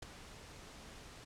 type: noise with ADSR envelope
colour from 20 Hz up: pink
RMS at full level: -42 dBFS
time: 0.02-1.25 s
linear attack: 8 ms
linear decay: 8 ms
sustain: -11 dB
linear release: 15 ms
effects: low-pass 8000 Hz 12 dB/octave